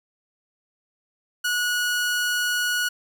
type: tone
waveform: sawtooth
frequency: 1460 Hz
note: F#6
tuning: 24 cents flat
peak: -18 dBFS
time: 1.44-2.89 s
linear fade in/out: 10 ms
effects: none